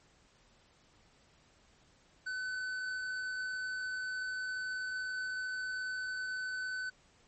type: tone with tanh clipping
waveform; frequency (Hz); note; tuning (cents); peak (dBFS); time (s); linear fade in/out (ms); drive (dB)
sine; 1511; F#6; +36; -37; 2.26-6.9; 10; 10
effects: pink hiss -66 dBFS RMS until 7.27 s + MP3 32 kbps